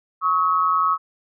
sine tone pair together, 1108.7 / 1279.1 Hz, C#6 / D#6, 0 / +47 cents, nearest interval major second, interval 247 cents, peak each -19 dBFS, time 0.21-0.98 s, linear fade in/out 50 ms, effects none

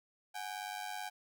sawtooth ring-modulated tone, 784 Hz, G5, in tune, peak -33 dBFS, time 0.34-1.1 s, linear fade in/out 20 ms, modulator 49.2 Hz, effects none

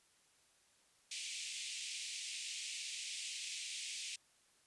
pink band-pass noise, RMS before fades -45 dBFS, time 1.11-4.16 s, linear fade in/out 5 ms, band 2300 to 9200 Hz, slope 48 dB/octave, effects white hiss -71 dBFS RMS until 4.66 s + resampled to 24000 Hz

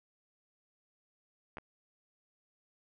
clicks, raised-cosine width 0.5 ms, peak -28 dBFS, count 2, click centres 1.571 / 1.584 s, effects none

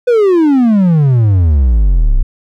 triangle exponential sweep, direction down, 504 to 30.31 Hz, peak -4 dBFS, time 0.07-2.23 s, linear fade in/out 10 ms, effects none

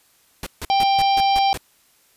pink noise bursts, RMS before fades -29 dBFS, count 7, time 0.43-1.575 s, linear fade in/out 2 ms, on 35 ms, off 150 ms
harmonic tone, 788 Hz, G5, 9 cents sharp, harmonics 1 / 3 / 4 / 5 / 6 / 7, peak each -15 / -29 / -28 / -32 / -31 / -33 dBFS, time 0.7-1.53 s, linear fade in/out 0 ms
effects white hiss -58 dBFS RMS until 2.16 s + resampled to 32000 Hz

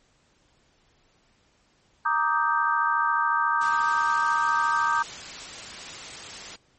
sine chord, Eb major seventh, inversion second, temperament equal with one note detuned, 932.3 / 1174.7 / 1248.8 / 1568 Hz, Bb5 / D6 / Eb6 / G6, 0 / 0 / +6 / 0 cents, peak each -26 dBFS, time 2.05-5.03 s, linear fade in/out 10 ms
white noise, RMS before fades -38 dBFS, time 3.61-6.56 s, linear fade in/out 5 ms
effects pink hiss -64 dBFS RMS until 6.78 s + MP3 32 kbps

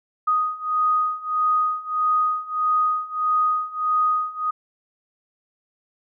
sine beating tone pair, 1244.5 / 1246.1 Hz, D#6 / D#6, 0 / +2 cents, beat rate 1.6 Hz, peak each -23 / -21 dBFS, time 0.27-4.51 s, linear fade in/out 10 ms, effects none

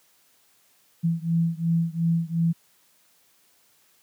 sine beating tone pair, 165.4 / 168.2 Hz, E3 / E3, +6 / +35 cents, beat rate 2.8 Hz, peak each -23 / -24 dBFS, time 1.03-2.53 s, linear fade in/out 20 ms, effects white hiss -62 dBFS RMS until 4.02 s + high-pass 100 Hz 12 dB/octave

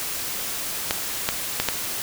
clicks, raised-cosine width 0.2 ms, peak -3 dBFS, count 4, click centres 0.909 / 1.289 / 1.6 / 1.687 s, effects white hiss -29 dBFS RMS until 2.02 s

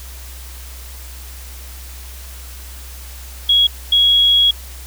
sine tone pair in turn, 3322 / 3322 Hz, G#7 / G#7, 0 / 0 cents, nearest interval unison, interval 0 cents, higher neither, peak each -9 dBFS, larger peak neither, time 3.49-3.67 / 3.92-4.51 s, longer second, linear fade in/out 5 ms, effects added 63 Hz sine -32 dBFS peak until 4.86 s + white hiss -38 dBFS RMS until 4.86 s

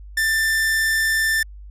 45% pulse tone, 1779 Hz, A6, 19 cents sharp, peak -17 dBFS, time 0.17-1.43 s, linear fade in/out 5 ms, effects added 50 Hz sine -36 dBFS peak until 1.7 s + resampled to 32000 Hz

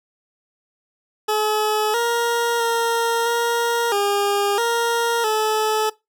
20% pulse tone with pitch steps, 427.4 / 470.1 / 463.7 / 469.6 / 404.8 / 467.3 / 432.7 Hz, G#4 / A#4 / A#4 / A#4 / G#4 / A#4 / A4, +50 / +15 / -9 / +13 / -44 / +4 / -29 cents, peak -13 dBFS, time 1.28-5.9 s, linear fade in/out 10 ms, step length 660 ms, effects noise-tail reverb RT60 0.2 s tail -20 dB re dry

